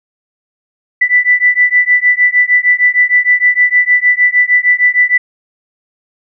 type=beating tone pair; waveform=sine; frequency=1977 / 1983.5 Hz; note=B6 / B6; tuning=+1 / +7 cents; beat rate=6.5 Hz; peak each=-10 / -10 dBFS; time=1.01-5.18 s; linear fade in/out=10 ms; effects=none